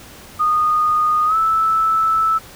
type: tone with pitch glide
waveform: sine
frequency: 1232 to 1312.8 Hz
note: D#6 to E6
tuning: -17 to -8 cents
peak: -13 dBFS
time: 0.39-2.39 s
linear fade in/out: 20 ms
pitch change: +109 cents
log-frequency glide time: 1.26-1.36 s
effects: pink hiss -40 dBFS RMS until 2.55 s